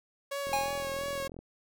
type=tone with vibrato; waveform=sawtooth; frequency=554.4 Hz; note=C#5; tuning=in tune; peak=-29 dBFS; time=0.31-1.28 s; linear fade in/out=10 ms; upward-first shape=sine; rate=2.9 Hz; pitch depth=26 cents each way
type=click train; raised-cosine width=2 ms; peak=-31 dBFS; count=40; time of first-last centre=0.47-1.39 s; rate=42.4 Hz
type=tone with exponential decay; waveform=square; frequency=823 Hz; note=G#5; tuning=16 cents flat; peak=-26 dBFS; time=0.53-1.13 s; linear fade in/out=1 ms; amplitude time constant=130 ms
effects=none